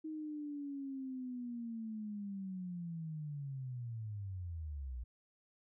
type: linear sweep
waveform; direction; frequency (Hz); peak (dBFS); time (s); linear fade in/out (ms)
sine; down; 315.6 to 57.9; -40; 0.04-5.04; 10
effects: none